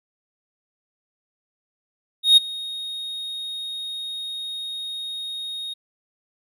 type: tone with ADSR envelope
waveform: triangle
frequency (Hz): 3729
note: A#7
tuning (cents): 0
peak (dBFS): -6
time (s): 2.23-5.74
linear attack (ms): 140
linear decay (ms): 16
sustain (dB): -21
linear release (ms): 13
effects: none